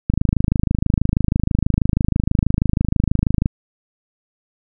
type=click train; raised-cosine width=5 ms; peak=-3 dBFS; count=89; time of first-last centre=0.1-3.459 s; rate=26.2 Hz; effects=none